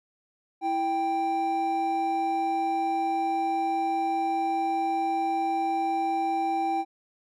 triangle tone pair together, 330 / 784.9 Hz, E4 / G5, +2 / +2 cents, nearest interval octave + minor third, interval 1500 cents, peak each -29 / -23 dBFS, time 0.61-6.85 s, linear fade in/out 50 ms, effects none

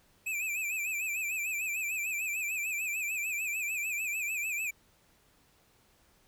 square tone with vibrato, 2479 Hz, D#7, 7 cents flat, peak -32 dBFS, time 0.26-4.71 s, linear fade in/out 10 ms, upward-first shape sine, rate 6.7 Hz, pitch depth 110 cents each way, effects pink hiss -66 dBFS RMS until 6.27 s

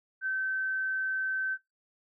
sine tone, 1540 Hz, G6, 31 cents flat, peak -28 dBFS, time 0.21-1.58 s, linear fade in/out 50 ms, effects noise-tail reverb RT60 0.2 s tail -21 dB re dry

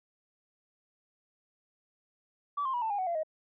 sine tone with pitch steps, 1151 / 1055.5 / 967.9 / 887.5 / 813.9 / 746.3 / 684.4 / 627.6 Hz, D6 / C6 / B5 / A5 / G#5 / F#5 / F5 / D#5, -35 / +15 / -35 / +15 / -35 / +15 / -35 / +15 cents, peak -28 dBFS, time 2.57-3.234 s, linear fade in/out 10 ms, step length 83 ms, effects tanh soft clip ceiling -24 dBFS

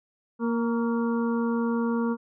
harmonic tone with a mistuned harmonic, 233.2 Hz, A#3, 1 cent sharp, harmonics 1 / 2 / 4 / 5 / 6, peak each -24 / -30 / -36 / -38 / -40 dBFS, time 0.39-2.17 s, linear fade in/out 50 ms, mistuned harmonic 5, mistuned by -41 cents, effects none

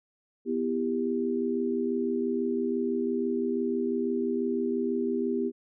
sine chord, E minor, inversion second, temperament just, 247.2 / 329.6 / 395.6 Hz, B3 / E4 / G4, +2 / 0 / +16 cents, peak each -29 / -33 / -29 dBFS, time 0.45-5.52 s, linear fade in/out 50 ms, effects none

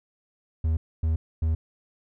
triangle tone bursts, 80.1 Hz, E2, 49 cents flat, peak -19 dBFS, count 3, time 0.64-1.55 s, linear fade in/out 5 ms, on 130 ms, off 260 ms, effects none

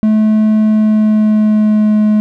triangle tone with pitch glide, 215.8 to 212.6 Hz, A3 to G#3, -33 to +41 cents, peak -5 dBFS, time 0.03-2.2 s, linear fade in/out 0 ms, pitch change -26 cents, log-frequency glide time 0.61-1.96 s, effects none

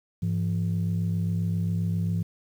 sine tone pair together, 102.52 / 170 Hz, G#2 / F3, -22 / -46 cents, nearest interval major sixth, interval 876 cents, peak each -25 dBFS, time 0.22-2.23 s, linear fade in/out 10 ms, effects tanh soft clip ceiling -19 dBFS + 9-bit

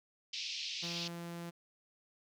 white band-pass noise, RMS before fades -41 dBFS, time 0.33-1.08 s, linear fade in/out 5 ms, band 2400 to 5500 Hz, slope 48 dB/octave
sawtooth tone, 170.8 Hz, F3, 38 cents flat, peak -38 dBFS, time 0.82-1.51 s, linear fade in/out 20 ms
effects none

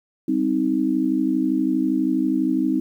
sine chord, C minor, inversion second, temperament just, 196.22 / 261.6 / 314 Hz, G3 / C4 / Eb4, +2 / 0 / +16 cents, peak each -27 / -21 / -21 dBFS, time 0.28-2.8 s, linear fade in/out 5 ms, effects 9-bit

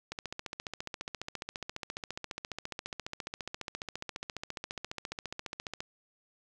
click train, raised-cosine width 0.2 ms, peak -20 dBFS, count 84, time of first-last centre 0.12-5.805 s, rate 14.6 Hz, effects none

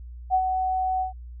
sine tone with ADSR envelope, 749 Hz, F#5, 21 cents sharp, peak -16 dBFS, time 0.3-1.13 s, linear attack 43 ms, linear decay 70 ms, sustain -6 dB, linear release 120 ms, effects added 60 Hz sine -37 dBFS peak until 1.4 s

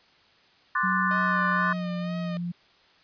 sine chord, D dominant seventh, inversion third, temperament equal, 1046.5 / 1174.7 / 1480 / 1760 Hz, C6 / D6 / F#6 / A6, 0 / 0 / 0 / 0 cents, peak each -28 dBFS, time 0.75-1.73 s, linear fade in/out 5 ms
sine tone with pitch glide, 186.5 to 174.01 Hz, F#3 to F3, +14 to -6 cents, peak -28 dBFS, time 0.83-2.52 s, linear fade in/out 10 ms, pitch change -120 cents, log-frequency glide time 1.03-2.24 s
sawtooth tone with vibrato, 617 Hz, D#5, 15 cents flat, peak -32 dBFS, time 1.11-2.37 s, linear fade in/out 0 ms, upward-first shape sine, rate 2.1 Hz, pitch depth 46 cents each way
effects white hiss -59 dBFS RMS until 3.03 s + resampled to 11025 Hz

